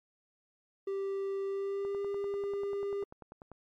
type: tone with pitch glide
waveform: triangle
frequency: 391.9 to 400.8 Hz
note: G4 to G4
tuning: 0 to +38 cents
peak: -30 dBFS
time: 0.87-3.04 s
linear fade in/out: 5 ms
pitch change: +38 cents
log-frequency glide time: 1.46-2.04 s
type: click train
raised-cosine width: 1 ms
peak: -34 dBFS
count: 18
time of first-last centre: 1.85-3.517 s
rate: 10.2 Hz
effects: MP3 64 kbps